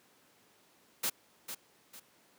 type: noise with echo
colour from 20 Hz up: white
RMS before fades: -32 dBFS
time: 1.03-1.1 s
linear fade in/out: 10 ms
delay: 450 ms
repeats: 2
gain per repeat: -9 dB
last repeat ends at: 2 s
effects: pink hiss -65 dBFS RMS until 2.38 s + high-pass 200 Hz 12 dB/octave